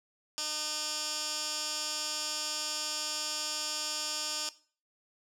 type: tone with band-pass filter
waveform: 15% pulse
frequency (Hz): 304.3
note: D#4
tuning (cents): -38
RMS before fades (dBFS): -35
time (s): 0.38-4.49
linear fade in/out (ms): 0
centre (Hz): 5800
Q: 2.3
effects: noise-tail reverb RT60 0.4 s tail -17 dB re dry